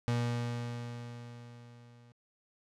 35% pulse tone with level ramp, 119.5 Hz, A#2, 43 cents sharp, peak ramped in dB -26 to -55 dBFS, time 0.08-2.12 s, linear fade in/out 0 ms, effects low-pass 7000 Hz 12 dB/octave

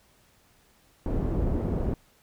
pink low-pass noise, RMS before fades -27 dBFS, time 1.06-1.94 s, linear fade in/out 2 ms, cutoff 420 Hz, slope 12 dB/octave, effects pink hiss -62 dBFS RMS until 2.22 s

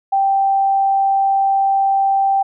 sine tone, 783 Hz, G5, 2 cents flat, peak -12 dBFS, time 0.12-2.43 s, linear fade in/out 10 ms, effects none

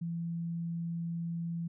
sine tone, 168.4 Hz, E3, 37 cents sharp, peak -33 dBFS, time 0.01-1.68 s, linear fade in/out 10 ms, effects none

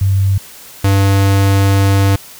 sine / square tone pair in turn, 97.2 / 98.27 Hz, G2 / G2, -14 / +5 cents, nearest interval unison, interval 19 cents, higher second, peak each -9 dBFS, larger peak neither, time 0.01-0.38 / 0.84-2.16 s, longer second, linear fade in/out 5 ms, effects white hiss -36 dBFS RMS until 2.39 s

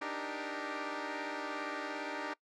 10% pulse chord, Eb major seventh, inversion third, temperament equal, 293.7 / 311.1 / 392 / 466.2 Hz, D4 / Eb4 / G4 / Bb4, 0 / 0 / 0 / 0 cents, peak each -32 / -35 / -35 / -38 dBFS, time 0.01-2.34 s, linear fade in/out 10 ms, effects noise-tail reverb RT60 0.1 s tail -22 dB re dry + low-pass 4000 Hz 12 dB/octave

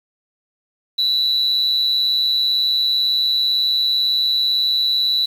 sine tone with amplitude modulation, 3951 Hz, B7, in tune, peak -10 dBFS, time 0.98-5.26 s, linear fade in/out 10 ms, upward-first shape sine, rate 140 Hz, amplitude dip 80%, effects tanh soft clip ceiling -10 dBFS + 7-bit

